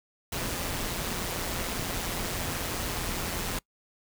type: noise with amplitude modulation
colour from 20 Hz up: pink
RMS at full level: -30 dBFS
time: 0.32-3.59 s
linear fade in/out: 5 ms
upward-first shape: sine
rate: 175 Hz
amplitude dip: 50%
effects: noise-tail reverb RT60 0.1 s tail -24 dB re dry